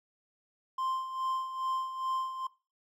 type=tone with tremolo; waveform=triangle; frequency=1046.5 Hz; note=C6; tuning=in tune; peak=-27 dBFS; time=0.78-2.47 s; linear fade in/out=5 ms; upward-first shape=sine; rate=2.4 Hz; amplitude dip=65%; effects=noise-tail reverb RT60 0.3 s tail -19 dB re dry